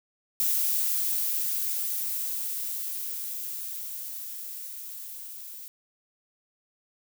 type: noise with level ramp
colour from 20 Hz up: violet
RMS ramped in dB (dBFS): -25 to -42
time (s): 0.4-5.68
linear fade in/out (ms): 0
effects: none

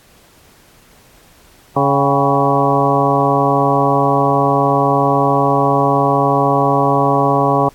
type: harmonic tone with a mistuned harmonic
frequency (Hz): 140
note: C#3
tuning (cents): +18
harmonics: 1 / 2 / 3 / 4 / 5 / 6 / 7 / 8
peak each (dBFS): -19 / -19 / -19 / -19 / -19 / -19 / -19 / -19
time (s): 1.76-7.69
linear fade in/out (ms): 5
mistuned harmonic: 6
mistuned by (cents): -83
effects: pink hiss -48 dBFS RMS until 7.74 s + AAC 64 kbps

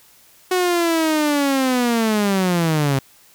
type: linear sweep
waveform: sawtooth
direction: down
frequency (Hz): 370 to 132.4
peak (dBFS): -12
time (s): 0.51-2.99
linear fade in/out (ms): 5
effects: white hiss -51 dBFS RMS until 3.34 s

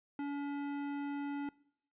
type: tone with hard clipping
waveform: sine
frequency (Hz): 284.8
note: C#4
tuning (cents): +47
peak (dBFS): -38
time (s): 0.19-1.49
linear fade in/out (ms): 2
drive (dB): 14
effects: noise-tail reverb RT60 0.7 s tail -23 dB re dry + resampled to 8000 Hz

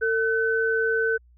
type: tone pair together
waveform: sine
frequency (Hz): 450.5 / 1515.3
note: A4 / F#6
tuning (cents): +41 / +41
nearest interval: octave + major sixth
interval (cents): 2100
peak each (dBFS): -23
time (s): 0.01-1.18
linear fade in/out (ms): 20
effects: added 60 Hz sine -52 dBFS peak until 1.37 s

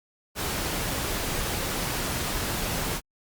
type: noise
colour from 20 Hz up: pink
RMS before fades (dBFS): -29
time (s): 0.35-3.01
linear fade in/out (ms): 50
effects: Opus 48 kbps

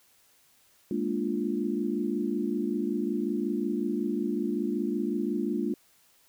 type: chord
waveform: sine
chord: Bb dominant seventh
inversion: third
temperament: equal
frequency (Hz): 207.7 / 233.1 / 293.7 / 349.2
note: Ab3 / Bb3 / D4 / F4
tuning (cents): 0 / 0 / 0 / 0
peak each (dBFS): -32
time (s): 0.91-5.74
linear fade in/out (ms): 2
effects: white hiss -63 dBFS RMS until 6.28 s

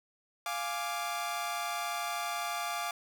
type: chord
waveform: sawtooth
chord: D diminished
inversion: first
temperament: equal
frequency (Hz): 698.5 / 830.6 / 1174.7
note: F5 / Ab5 / D6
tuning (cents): 0 / 0 / 0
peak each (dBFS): -33 / -36 / -33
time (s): 0.46-2.91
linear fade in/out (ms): 2
effects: none

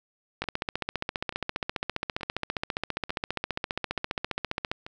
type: two click trains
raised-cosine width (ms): 0.3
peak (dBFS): -23 / -12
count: 6 / 65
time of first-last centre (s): 0.44-4.865 / 0.42-4.715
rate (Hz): 1.13 / 14.9
effects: none

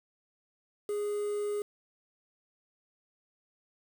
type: tone with quantisation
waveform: triangle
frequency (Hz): 413.7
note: G#4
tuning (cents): -7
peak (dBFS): -28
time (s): 0.89-1.62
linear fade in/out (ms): 2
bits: 8
effects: none

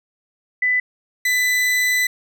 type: tone pair in turn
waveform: sine / 40% pulse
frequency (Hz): 1997 / 1997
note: B6 / B6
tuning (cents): +19 / +19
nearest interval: unison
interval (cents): 0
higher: neither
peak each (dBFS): -15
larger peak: neither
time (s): 0.62-0.8 / 1.25-2.07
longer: second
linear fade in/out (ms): 5
effects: none

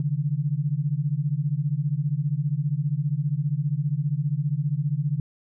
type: beating tone pair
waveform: sine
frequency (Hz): 138.59 / 153.59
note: C#3 / D#3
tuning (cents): 0 / -22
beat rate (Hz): 15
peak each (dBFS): -25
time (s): 0-5.2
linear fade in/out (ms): 2
effects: none

